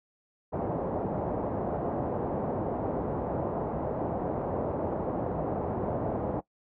white low-pass noise, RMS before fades -31 dBFS, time 0.52-6.41 s, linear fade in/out 20 ms, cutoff 740 Hz, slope 24 dB/octave, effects noise-tail reverb RT60 0.1 s tail -20 dB re dry + high-pass 60 Hz 12 dB/octave

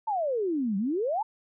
sine exponential two-way sweep, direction down then up, 912 to 187.6 to 912 Hz, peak -25 dBFS, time 0.07-1.23 s, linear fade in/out 10 ms, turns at 0.77 s, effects none

